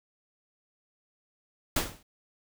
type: noise with exponential decay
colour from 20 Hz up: pink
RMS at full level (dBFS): -23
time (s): 1.76-2.03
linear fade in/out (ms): 5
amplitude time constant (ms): 57
effects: none